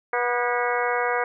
harmonic tone with a mistuned harmonic, 243.4 Hz, B3, 25 cents flat, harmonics 2 / 3 / 4 / 5 / 6 / 7 / 8 / 9, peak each -26 / -28 / -29 / -30 / -31 / -31 / -32 / -33 dBFS, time 0.13-1.24 s, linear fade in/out 2 ms, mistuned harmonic 7, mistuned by -78 cents, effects none

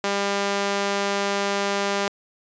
sawtooth tone with high-pass filter, 200 Hz, G3, 35 cents sharp, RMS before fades -24 dBFS, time 0.04-2.08 s, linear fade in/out 0 ms, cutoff 420 Hz, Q 0.67, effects resampled to 16000 Hz

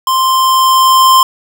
square tone with level ramp, 1046.5 Hz, C6, in tune, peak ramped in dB -10 to -4 dBFS, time 0.07-1.23 s, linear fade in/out 2 ms, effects none

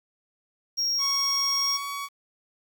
triangle tone, 5588 Hz, F8, in tune, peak -22 dBFS, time 0.77-1.78 s, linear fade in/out 20 ms
sawtooth tone with pitch glide, 1108.7 to 1125.5 Hz, C#6 to C#6, 0 to +26 cents, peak -27 dBFS, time 0.98-2.09 s, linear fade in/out 50 ms, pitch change +26 cents, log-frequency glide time 1.61-1.86 s
effects 9-bit

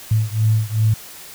sine beating tone pair, 108.3 / 110.9 Hz, A2 / A2, -27 / +14 cents, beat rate 2.6 Hz, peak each -17 / -18 dBFS, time 0.11-0.94 s, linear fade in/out 5 ms, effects white hiss -38 dBFS RMS until 1.34 s

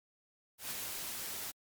white noise with ADSR envelope, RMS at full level -38 dBFS, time 0.58-1.52 s, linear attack 130 ms, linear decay 16 ms, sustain -3 dB, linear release 22 ms, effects MP3 96 kbps

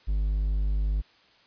triangle tone, 50.8 Hz, G#1, 38 cents flat, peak -21 dBFS, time 0.07-1.02 s, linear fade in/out 20 ms, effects white hiss -59 dBFS RMS until 1.46 s + resampled to 11025 Hz

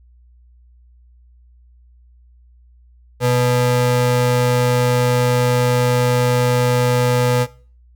square ring-modulated tone, 185 Hz, F#3, in tune, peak -11 dBFS, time 3.2-7.47 s, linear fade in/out 50 ms, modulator 310 Hz, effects noise-tail reverb RT60 0.4 s tail -19 dB re dry + added 60 Hz sine -46 dBFS peak until 7.95 s

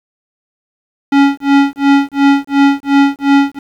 square tone with tremolo, 279.4 Hz, C#4, 14 cents sharp, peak -5 dBFS, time 1.12-3.59 s, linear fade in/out 5 ms, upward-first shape sine, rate 2.8 Hz, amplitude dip 100%, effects low-pass 3000 Hz 12 dB/octave + 7-bit

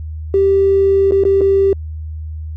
triangle tone with dropouts, 391.5 Hz, G4, 2 cents flat, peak -5 dBFS, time 0.34-1.73 s, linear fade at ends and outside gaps 2 ms, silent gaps 1.11-1.12 / 1.237-1.251 / 1.409-1.414 s, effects tanh soft clip ceiling -7 dBFS + added 78 Hz sine -23 dBFS peak until 2.56 s

